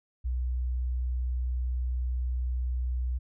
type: tone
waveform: sine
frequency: 62.2 Hz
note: B1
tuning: 13 cents sharp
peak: -26 dBFS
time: 0.24-3.19 s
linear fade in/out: 20 ms
effects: tanh soft clip ceiling -22 dBFS